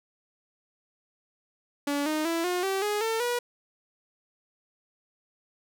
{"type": "tone with pitch steps", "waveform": "sawtooth", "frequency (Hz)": [286.2, 308.5, 332.6, 358.5, 386.5, 416.6, 449.1, 484.1], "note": ["D4", "D#4", "E4", "F4", "G4", "G#4", "A4", "B4"], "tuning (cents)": [-45, -15, 16, 45, -24, 5, 35, -35], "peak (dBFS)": -22, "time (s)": [1.87, 3.39], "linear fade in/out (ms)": 5, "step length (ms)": 190, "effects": []}